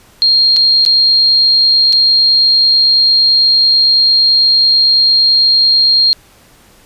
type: tone with dropouts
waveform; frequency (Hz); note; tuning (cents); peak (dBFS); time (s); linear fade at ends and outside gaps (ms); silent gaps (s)
sine; 4223; C8; +15; -6; 0.22-6.13; 0; 0.563-0.567 / 0.851-0.862 / 1.925-1.93
effects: pink hiss -45 dBFS RMS until 6.85 s + resampled to 32000 Hz